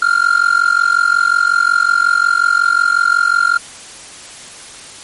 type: tone with amplitude modulation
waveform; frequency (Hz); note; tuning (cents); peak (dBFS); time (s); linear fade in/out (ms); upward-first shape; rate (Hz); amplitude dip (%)
triangle; 1396.9; F6; 0; -4; 0.02-3.58; 5; sine; 45.5; 90
effects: white hiss -34 dBFS RMS until 5.03 s + MP3 48 kbps